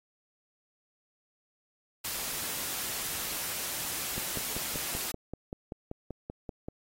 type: noise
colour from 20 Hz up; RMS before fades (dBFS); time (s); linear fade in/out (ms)
white; -35; 2.04-5.12; 10
type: click train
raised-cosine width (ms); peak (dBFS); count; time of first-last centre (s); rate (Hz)
2; -24; 14; 4.18-6.685; 5.19
effects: AAC 48 kbps